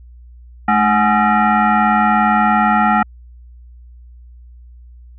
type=tone with frequency modulation; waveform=sine; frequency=311.1 Hz; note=D#4; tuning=in tune; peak=-10 dBFS; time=0.68-3.03 s; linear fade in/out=5 ms; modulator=525 Hz; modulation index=2.6; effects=added 60 Hz sine -37 dBFS peak until 5.18 s